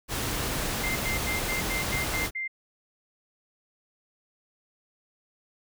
pink noise, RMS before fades -30 dBFS, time 0.08-2.31 s, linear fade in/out 50 ms
sine tone bursts, 2093 Hz, C7, in tune, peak -29 dBFS, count 8, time 0.83-2.479 s, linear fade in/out 10 ms, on 130 ms, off 87 ms
effects none

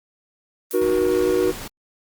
blue noise with exponential decay, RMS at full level -30 dBFS, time 0.71-1.09 s, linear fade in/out 0 ms, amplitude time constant 82 ms
triangle chord, D# minor, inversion none, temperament equal with one note detuned, 311.1 / 370 / 477.3 Hz, D#4 / F#4 / A#4, 0 / 0 / +41 cents, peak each -23 / -17 / -19 dBFS, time 0.73-1.52 s, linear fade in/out 20 ms
pink noise, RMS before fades -34 dBFS, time 0.81-1.68 s, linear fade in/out 5 ms
effects Opus 32 kbps

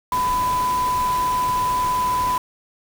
sine tone in noise, 1000 Hz, B5, 21 cents sharp, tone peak -18 dBFS, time 0.12-2.38 s, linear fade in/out 2 ms, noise pink, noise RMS -31 dBFS, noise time 0.12-2.38 s, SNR +10 dB, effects none

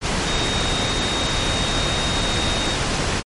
sine tone in noise, 3729 Hz, A#7, in tune, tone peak -25 dBFS, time 0.24-2.78 s, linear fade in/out 50 ms, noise pink, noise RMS -21 dBFS, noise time 0.01-3.23 s, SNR -7 dB, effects low-pass 7000 Hz 12 dB/octave + MP3 48 kbps

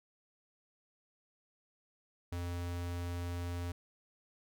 square tone, 87.31 Hz, F2, in tune, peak -37 dBFS, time 2.32-3.72 s, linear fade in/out 5 ms, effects none

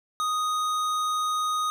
sine tone with tanh clipping, 1244.5 Hz, D#6, in tune, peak -26 dBFS, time 0.2-1.7 s, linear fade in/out 0 ms, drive 17 dB, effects none

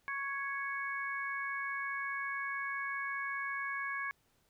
harmonic tone, 554.4 Hz, C#5, in tune, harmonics 2 / 3 / 4, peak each -40 / -38 / -41 dBFS, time 0.08-4.11 s, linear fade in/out 0 ms, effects pink hiss -73 dBFS RMS until 4.49 s

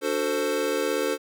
square chord, D dominant seventh, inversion none, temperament equal with one note detuned, 293.7 / 370 / 446.1 / 523.3 Hz, D4 / F#4 / A4 / C5, 0 / 0 / +24 / 0 cents, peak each -32 / -32 / -28 / -29 dBFS, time 0.01-1.18 s, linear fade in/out 50 ms, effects none

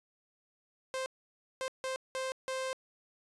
sawtooth tone bursts at uneven times, 523.3 Hz, C5, in tune, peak -30 dBFS, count 5, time 0.94-1.06 / 1.61-1.68 / 1.84-1.96 / 2.15-2.32 / 2.48-2.73 s, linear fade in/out 0 ms, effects resampled to 24000 Hz

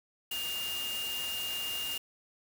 sine tone in noise, 2821 Hz, F7, 17 cents sharp, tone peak -34 dBFS, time 0.31-1.98 s, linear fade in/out 5 ms, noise white, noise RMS -40 dBFS, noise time 0.31-1.98 s, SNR +3 dB, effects none

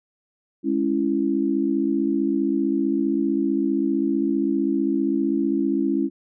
sine chord, C# minor, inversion second, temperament just, 207.9 / 277.2 / 332.6 Hz, G#3 / C#4 / E4, +2 / 0 / +16 cents, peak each -26 / -22 / -23 dBFS, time 0.63-6.1 s, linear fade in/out 50 ms, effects none

